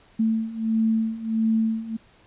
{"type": "beating tone pair", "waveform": "sine", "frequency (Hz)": [221.7, 223.2], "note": ["A3", "A3"], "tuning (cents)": [13, 25], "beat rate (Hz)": 1.5, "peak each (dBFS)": [-25, -22], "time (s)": [0.19, 1.97], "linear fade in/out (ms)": 10, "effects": ["pink hiss -56 dBFS RMS until 2.26 s", "resampled to 8000 Hz"]}